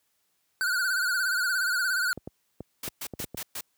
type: tone with vibrato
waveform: square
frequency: 1480 Hz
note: F#6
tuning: in tune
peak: -25 dBFS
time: 0.61-2.13 s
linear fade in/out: 0 ms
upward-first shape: sine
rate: 17 Hz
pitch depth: 83 cents each way
type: clicks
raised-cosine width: 2 ms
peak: -23 dBFS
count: 8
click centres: 2.176 / 2.275 / 2.606 / 2.879 / 3.137 / 3.201 / 3.242 / 3.346 s
type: noise bursts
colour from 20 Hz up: white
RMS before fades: -35 dBFS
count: 5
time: 2.83-3.61 s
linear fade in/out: 5 ms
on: 60 ms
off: 120 ms
effects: white hiss -73 dBFS RMS until 3.77 s + high-pass 60 Hz 12 dB/octave